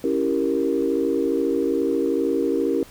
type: chord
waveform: sine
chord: C# diminished seventh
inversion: none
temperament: equal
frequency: 277.2 / 329.6 / 392 / 466.2 Hz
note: C#4 / E4 / G4 / Bb4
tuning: 0 / 0 / 0 / 0 cents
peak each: -24 dBFS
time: 0.04-2.83 s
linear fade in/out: 2 ms
effects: tanh soft clip ceiling -9 dBFS + pink hiss -47 dBFS RMS until 2.9 s